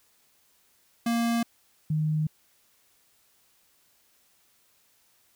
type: tone pair in turn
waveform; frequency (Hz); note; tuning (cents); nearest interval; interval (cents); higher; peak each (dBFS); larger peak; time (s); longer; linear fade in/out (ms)
square / sine; 233.2 / 154.5; A#3 / D#3; +1 / -12; perfect fifth; 713; first; -24 / -23; second; 1.06-1.43 / 1.9-2.27; neither; 5
effects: white hiss -65 dBFS RMS until 5.35 s